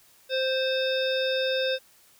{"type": "harmonic tone", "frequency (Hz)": 523.3, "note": "C5", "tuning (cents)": 0, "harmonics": [1, 3, 5, 7, 9, 10], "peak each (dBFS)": [-25, -33, -35, -31, -43, -38], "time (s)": [0.29, 1.79], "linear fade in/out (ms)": 50, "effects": ["white hiss -58 dBFS RMS until 2.19 s"]}